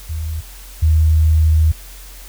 sine tone pair in turn, 79.1 / 78.81 Hz, D#2 / D#2, +29 / +23 cents, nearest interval unison, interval 6 cents, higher first, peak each -20 / -9 dBFS, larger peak second, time 0.09-0.41 / 0.82-1.72 s, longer second, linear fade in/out 10 ms, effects added 45 Hz sine -35 dBFS peak until 2.28 s + white hiss -40 dBFS RMS until 2.28 s

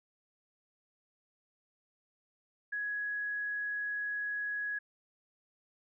sine tone, 1672 Hz, G#6, 11 cents sharp, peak -33 dBFS, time 2.72-4.79 s, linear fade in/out 10 ms, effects none

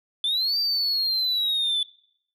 sine linear two-way sweep, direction up then down, 3464 to 4699 to 3464 Hz, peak -19 dBFS, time 0.24-1.83 s, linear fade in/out 2 ms, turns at 0.58 s, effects noise-tail reverb RT60 0.7 s tail -24 dB re dry + tanh soft clip ceiling -20 dBFS

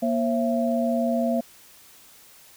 sine tone cluster, 236.5 / 535 / 671 Hz, A#3 / C5 / E5, +25 / +38 / +31 cents, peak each -23 / -29 / -25 dBFS, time 0.02-1.41 s, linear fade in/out 10 ms, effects white hiss -51 dBFS RMS until 2.56 s

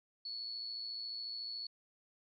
sine tone with amplitude modulation, 4407 Hz, C#8, 11 cents flat, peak -38 dBFS, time 0.25-1.67 s, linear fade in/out 5 ms, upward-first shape sine, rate 114 Hz, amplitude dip 45%, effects none

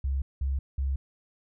sine tone bursts, 67.7 Hz, C#2, 40 cents flat, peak -25 dBFS, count 3, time 0.04-0.96 s, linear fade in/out 5 ms, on 180 ms, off 190 ms, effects none

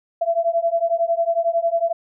sine beating tone pair, 667 / 678 Hz, E5 / E5, +20 / +49 cents, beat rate 11 Hz, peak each -20 dBFS, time 0.21-1.93 s, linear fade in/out 10 ms, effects none

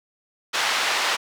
pink band-pass noise, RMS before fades -23 dBFS, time 0.53-1.17 s, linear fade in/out 20 ms, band 1000 to 4900 Hz, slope 12 dB/octave, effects none

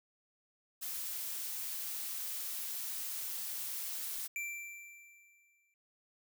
blue noise, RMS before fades -40 dBFS, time 0.81-4.28 s, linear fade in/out 20 ms
square tone with exponential decay, 2349 Hz, D7, in tune, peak -36 dBFS, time 4.36-5.74 s, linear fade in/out 1 ms, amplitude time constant 300 ms
effects none

